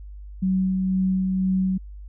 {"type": "tone with tremolo", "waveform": "sine", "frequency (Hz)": 187.9, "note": "F#3", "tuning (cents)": 27, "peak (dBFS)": -18, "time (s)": [0.42, 1.78], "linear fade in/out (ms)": 10, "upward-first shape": "sine", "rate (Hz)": 2, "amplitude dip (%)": 25, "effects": ["added 50 Hz sine -36 dBFS peak until 2.08 s"]}